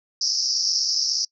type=band-pass noise; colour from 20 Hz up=pink; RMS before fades=-23 dBFS; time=0.21-1.25 s; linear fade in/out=5 ms; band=4900 to 5700 Hz; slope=96 dB/octave; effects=noise-tail reverb RT60 0.1 s tail -26 dB re dry